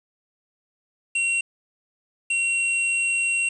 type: tone pair in turn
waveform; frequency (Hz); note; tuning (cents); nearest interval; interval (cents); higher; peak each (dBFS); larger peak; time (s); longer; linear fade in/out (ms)
square; 2738 / 2738; F7 / F7; -35 / -35; unison; 0; neither; -21; neither; 1.15-1.41 / 2.3-3.49; second; 5
effects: resampled to 22050 Hz + 8-bit